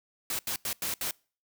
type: noise bursts at uneven times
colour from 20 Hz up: white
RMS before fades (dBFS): -32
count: 5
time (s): 0.3-0.39 / 0.47-0.56 / 0.65-0.73 / 0.82-0.94 / 1.01-1.11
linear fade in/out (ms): 2
effects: noise-tail reverb RT60 0.4 s tail -26 dB re dry